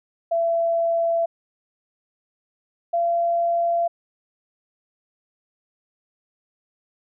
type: tone pair in turn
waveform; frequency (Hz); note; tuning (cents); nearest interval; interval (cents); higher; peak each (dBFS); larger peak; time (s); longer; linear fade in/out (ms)
sine; 671 / 683.1; E5 / F5; +31 / -38; unison; 31; second; -18; neither; 0.31-1.26 / 2.93-3.88; neither; 10
effects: none